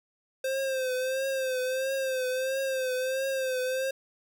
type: tone with vibrato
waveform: square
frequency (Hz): 523.3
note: C5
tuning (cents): 0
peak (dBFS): -28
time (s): 0.44-3.91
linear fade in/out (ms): 5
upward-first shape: triangle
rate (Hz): 1.5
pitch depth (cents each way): 62
effects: none